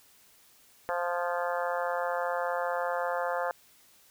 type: harmonic tone with a mistuned harmonic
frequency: 174.9 Hz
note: F3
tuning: 3 cents sharp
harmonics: 3 / 4 / 5 / 6 / 7 / 8 / 9 / 10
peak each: -32 / -34 / -36 / -38 / -39 / -40 / -41 / -42 dBFS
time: 0.89-3.51 s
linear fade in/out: 0 ms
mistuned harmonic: 10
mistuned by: -27 cents
effects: white hiss -60 dBFS RMS until 4.1 s